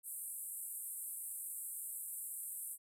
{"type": "band-pass noise", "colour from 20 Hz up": "pink", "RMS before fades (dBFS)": -45, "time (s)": [0.03, 2.78], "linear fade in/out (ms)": 50, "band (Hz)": [8100, 14000], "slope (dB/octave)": 96, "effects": []}